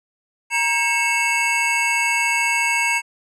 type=tone cluster; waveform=square; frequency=938 / 1616 / 2200 / 2663 Hz; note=A#5 / G#6 / C#7 / E7; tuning=+11 / -48 / -14 / +17 cents; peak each=-24 / -30 / -22 / -22 dBFS; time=0.5-3.02 s; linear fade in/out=50 ms; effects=resampled to 24000 Hz